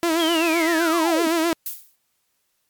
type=tone with vibrato; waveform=sawtooth; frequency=329.6 Hz; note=E4; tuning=in tune; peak=-14 dBFS; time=0.03-1.53 s; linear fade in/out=0 ms; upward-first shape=sine; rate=7.8 Hz; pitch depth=76 cents each way
type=linear sweep; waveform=sine; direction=down; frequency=3345 to 231 Hz; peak=-24 dBFS; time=0.19-1.28 s; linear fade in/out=10 ms
type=noise with exponential decay; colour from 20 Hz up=violet; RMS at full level=-25 dBFS; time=1.66-1.96 s; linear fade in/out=2 ms; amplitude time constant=65 ms
effects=white hiss -70 dBFS RMS until 2.69 s + MP3 96 kbps